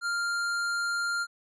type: tone with tanh clipping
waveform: sine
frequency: 1396.9 Hz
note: F6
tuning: in tune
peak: -29 dBFS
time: 0.01-1.27 s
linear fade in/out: 50 ms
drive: 18 dB
effects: resampled to 22050 Hz